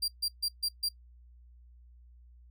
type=tone bursts; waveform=40% pulse; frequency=4744 Hz; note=D8; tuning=17 cents sharp; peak=-27 dBFS; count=5; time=0.02-0.89 s; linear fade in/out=10 ms; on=62 ms; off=140 ms; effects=noise-tail reverb RT60 0.1 s tail -23 dB re dry + added 60 Hz sine -53 dBFS peak until 2.5 s